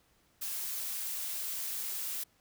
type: noise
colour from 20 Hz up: blue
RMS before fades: -37 dBFS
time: 0.41-2.24 s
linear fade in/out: 10 ms
effects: pink hiss -69 dBFS RMS until 2.4 s